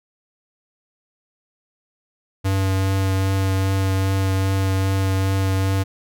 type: tone with vibrato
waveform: square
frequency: 96.1 Hz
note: G2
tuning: 34 cents flat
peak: -18 dBFS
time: 2.44-5.84 s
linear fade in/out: 20 ms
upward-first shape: triangle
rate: 2.5 Hz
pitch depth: 14 cents each way
effects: none